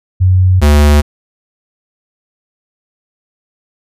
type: tone pair in turn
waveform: sine / square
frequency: 92.5 / 73.57 Hz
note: F#2 / D2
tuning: 0 / +4 cents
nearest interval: major third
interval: 396 cents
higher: first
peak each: -5 dBFS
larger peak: neither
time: 0.2-0.61 / 0.61-1.02 s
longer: neither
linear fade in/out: 20 ms
effects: resampled to 32000 Hz